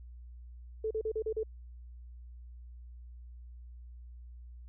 sine tone bursts, 438 Hz, A4, 8 cents flat, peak -30 dBFS, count 6, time 0.84-1.433 s, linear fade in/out 5 ms, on 68 ms, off 37 ms, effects added 60 Hz sine -46 dBFS peak until 4.68 s

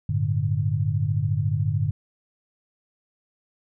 sine chord, G suspended second, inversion none, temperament equal with one note detuned, 98 / 111.79 / 146.83 Hz, G2 / A2 / D3, 0 / +28 / 0 cents, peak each -25 dBFS, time 0.09-1.91 s, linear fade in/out 5 ms, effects none

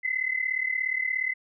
sine tone pair together, 2020 / 2057 Hz, B6 / C7, +39 / -30 cents, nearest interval unison, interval 31 cents, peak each -28 / -28 dBFS, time 0.03-1.34 s, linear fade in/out 20 ms, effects none

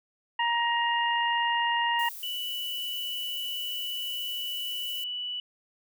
harmonic tone, 941 Hz, A#5, 16 cents sharp, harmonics 1 / 2 / 3, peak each -26 / -29 / -31 dBFS, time 0.39-2.09 s, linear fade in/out 5 ms
violet noise, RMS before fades -41 dBFS, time 1.99-5.04 s, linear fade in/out 2 ms
sine tone, 2960 Hz, F#7, in tune, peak -31 dBFS, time 2.23-5.4 s, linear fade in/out 2 ms
effects none

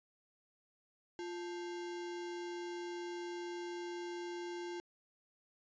sine tone with sample-and-hold, 348.9 Hz, F4, 2 cents flat, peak -40 dBFS, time 1.19-4.8 s, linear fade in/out 0 ms, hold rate 1225 Hz, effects resampled to 16000 Hz

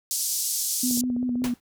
pink band-pass noise, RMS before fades -27 dBFS, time 0.11-1.01 s, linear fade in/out 0 ms, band 5300 to 14000 Hz, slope 24 dB/octave
sine tone with vibrato, 246.9 Hz, B3, in tune, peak -23 dBFS, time 0.83-1.54 s, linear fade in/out 5 ms, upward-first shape sine, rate 5.4 Hz, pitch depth 35 cents each way
click train, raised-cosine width 2 ms, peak -25 dBFS, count 9, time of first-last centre 0.91-1.42 s, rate 15.7 Hz
pink noise with exponential decay, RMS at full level -27 dBFS, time 1.44-1.6 s, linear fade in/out 1 ms, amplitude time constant 34 ms
effects high-pass 60 Hz 12 dB/octave

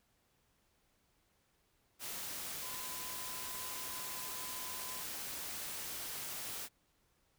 sine tone in noise, 1014 Hz, B5, 45 cents sharp, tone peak -51 dBFS, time 2.6-5.05 s, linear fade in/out 50 ms, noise white, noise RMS -43 dBFS, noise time 1.99-6.69 s, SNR -11 dB, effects pink hiss -75 dBFS RMS until 7.38 s

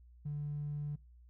triangle tone with tanh clipping, 146.8 Hz, D3, in tune, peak -35 dBFS, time 0.25-0.96 s, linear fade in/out 10 ms, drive 1 dB, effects noise-tail reverb RT60 0.3 s tail -26 dB re dry + added 60 Hz sine -56 dBFS peak until 1.29 s

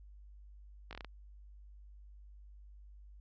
slowing click train, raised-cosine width 0.3 ms, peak -29 dBFS, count 6, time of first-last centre 0.91-1.047 s, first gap 18 ms, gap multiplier 1.21, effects added 50 Hz sine -52 dBFS peak until 3.2 s + resampled to 16000 Hz

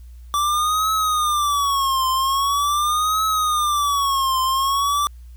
square tone with vibrato, 1159 Hz, D6, 23 cents flat, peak -18 dBFS, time 0.34-5.07 s, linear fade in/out 0 ms, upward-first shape triangle, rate 0.43 Hz, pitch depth 190 cents each way, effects added 60 Hz sine -37 dBFS peak until 5.36 s + white hiss -61 dBFS RMS until 5.36 s

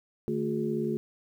sine tone cluster, 150.4 / 221.6 / 360 / 417.3 Hz, D3 / A3 / F#4 / G#4, +42 / +13 / -47 / +8 cents, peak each -36 / -31 / -31 / -34 dBFS, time 0.28-0.97 s, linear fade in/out 0 ms, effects 10-bit

